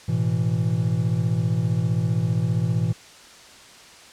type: chord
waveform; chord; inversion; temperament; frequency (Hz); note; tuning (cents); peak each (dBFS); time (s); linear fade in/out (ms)
triangle; A suspended second; none; equal with one note detuned; 108.24 / 123.47 / 164.81; A2 / B2 / E3; -28 / 0 / 0; -22; 0.08-2.93; 10
effects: white hiss -46 dBFS RMS until 4.12 s + low-pass 7000 Hz 12 dB/octave